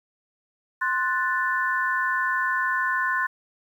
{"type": "chord", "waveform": "sine", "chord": "F# diminished", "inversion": "second", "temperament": "equal", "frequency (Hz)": [1046.5, 1480, 1760], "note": ["C6", "F#6", "A6"], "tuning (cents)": [0, 0, 0], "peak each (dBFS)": -26, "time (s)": [0.81, 3.27], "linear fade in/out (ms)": 10, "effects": ["9-bit"]}